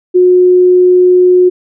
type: tone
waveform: sine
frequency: 362.6 Hz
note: F#4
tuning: 35 cents flat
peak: -3 dBFS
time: 0.14-1.5 s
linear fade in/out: 20 ms
effects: none